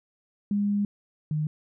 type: tone pair in turn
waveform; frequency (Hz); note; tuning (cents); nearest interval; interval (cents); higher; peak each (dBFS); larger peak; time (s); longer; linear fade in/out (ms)
sine; 203.9 / 152.75; G#3 / D#3; -32 / -32; perfect fourth; 500; first; -22 / -24; first; 0.51-0.85 / 1.31-1.47; first; 2
effects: none